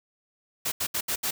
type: noise bursts at uneven times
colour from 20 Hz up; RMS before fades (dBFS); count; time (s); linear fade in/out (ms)
white; -28; 5; 0.65-0.72 / 0.8-0.87 / 0.94-1.01 / 1.08-1.16 / 1.23-1.31; 10
effects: none